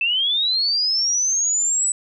sine linear sweep, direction up, 2616 to 8000 Hz, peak -17 dBFS, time 0.01-1.92 s, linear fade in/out 2 ms, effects none

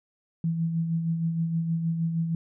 sine tone with tremolo, 165.1 Hz, E3, 3 cents sharp, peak -22 dBFS, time 0.44-2.35 s, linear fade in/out 2 ms, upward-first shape sine, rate 6.4 Hz, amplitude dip 45%, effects none

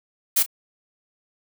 blue noise with echo, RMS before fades -18 dBFS, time 0.36-0.43 s, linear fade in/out 10 ms, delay 33 ms, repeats 1, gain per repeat -15 dB, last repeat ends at 0.463 s, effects none

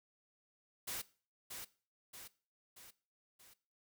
white noise with echo, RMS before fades -42 dBFS, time 0.87-1.02 s, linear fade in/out 10 ms, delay 630 ms, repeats 4, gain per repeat -5 dB, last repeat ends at 3.54 s, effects noise-tail reverb RT60 0.4 s tail -19 dB re dry

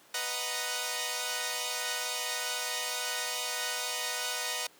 5% pulse chord, B major seventh, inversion none, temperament equal, 493.9 / 622.3 / 740 / 932.3 Hz, B4 / D#5 / F#5 / A#5, 0 / 0 / 0 / 0 cents, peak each -26 dBFS, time 0.14-4.67 s, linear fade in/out 5 ms, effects pink hiss -58 dBFS RMS until 4.79 s + high-pass 300 Hz 12 dB/octave

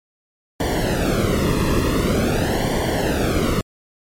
brown noise with flanger, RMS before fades -19 dBFS, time 0.6-3.61 s, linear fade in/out 2 ms, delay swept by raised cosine 0.77 to 1.34 ms, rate 0.46 Hz, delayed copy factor -0.9, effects MP3 64 kbps

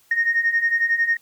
sine beating tone pair, 1846 / 1857 Hz, A#6 / A#6, -17 / -7 cents, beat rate 11 Hz, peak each -22 / -18 dBFS, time 0.11-1.17 s, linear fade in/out 5 ms, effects tanh soft clip ceiling -10 dBFS + white hiss -58 dBFS RMS until 1.21 s

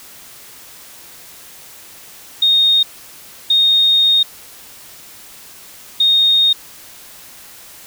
sine tone bursts at uneven times, 3703 Hz, A#7, 12 cents flat, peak -9 dBFS, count 3, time 2.42-2.83 / 3.5-4.23 / 6-6.53 s, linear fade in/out 5 ms, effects white hiss -39 dBFS RMS until 7.86 s

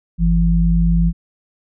sine tone pair together, 50.04 / 168.3 Hz, G1 / E3, +36 / +36 cents, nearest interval octave + major sixth, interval 2100 cents, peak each -14 dBFS, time 0.18-1.13 s, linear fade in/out 50 ms, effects none

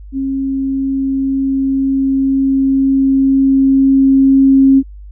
sine tone with level ramp, 269.8 Hz, C#4, 47 cents flat, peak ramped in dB -15 to -4 dBFS, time 0.12-4.83 s, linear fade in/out 50 ms, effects added 50 Hz sine -30 dBFS peak until 5.11 s

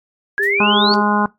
sine exponential sweep, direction up, 1624 to 4567 Hz, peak -15 dBFS, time 0.38-0.94 s, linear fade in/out 0 ms
sine tone with tremolo, 401.5 Hz, G4, 41 cents sharp, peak -20 dBFS, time 0.39-1.02 s, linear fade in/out 10 ms, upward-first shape sine, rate 2.5 Hz, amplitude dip 40%
blue noise with exponential decay, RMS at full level -34 dBFS, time 0.43-0.59 s, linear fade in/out 0 ms, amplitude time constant 33 ms
harmonic tone, 207.7 Hz, G#3, in tune, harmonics 1 / 2 / 3 / 4 / 5 / 6 / 7, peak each -17 / -25 / -27 / -20 / -19 / -26 / -23 dBFS, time 0.6-1.26 s, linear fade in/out 2 ms
effects noise-tail reverb RT60 0.2 s tail -21 dB re dry + AAC 48 kbps

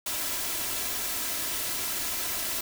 white noise with comb filter, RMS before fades -31 dBFS, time 0.06-2.61 s, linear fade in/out 5 ms, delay 3 ms, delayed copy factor +0.5, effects none

